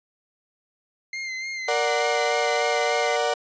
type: tone with vibrato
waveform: 40% pulse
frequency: 2093 Hz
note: C7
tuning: in tune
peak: -28 dBFS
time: 1.13-3.16 s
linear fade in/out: 2 ms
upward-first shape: sine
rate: 3.4 Hz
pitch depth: 35 cents each way
type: chord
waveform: 35% pulse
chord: Bb augmented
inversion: none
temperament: equal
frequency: 466.2 / 587.3 / 740 Hz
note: Bb4 / D5 / F#5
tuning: 0 / 0 / 0 cents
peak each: -24 dBFS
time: 1.68-3.34 s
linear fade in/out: 5 ms
effects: resampled to 16000 Hz